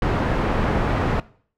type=low-pass noise; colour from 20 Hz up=pink; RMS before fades=-21 dBFS; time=0.02-1.2 s; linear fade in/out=2 ms; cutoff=1500 Hz; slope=12 dB/octave; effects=noise-tail reverb RT60 0.5 s tail -20 dB re dry